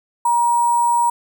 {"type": "tone with sample-and-hold", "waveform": "sine", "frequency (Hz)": 950, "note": "A#5", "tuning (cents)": 33, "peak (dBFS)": -13, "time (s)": [0.25, 1.1], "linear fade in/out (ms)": 5, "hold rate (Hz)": 8820, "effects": []}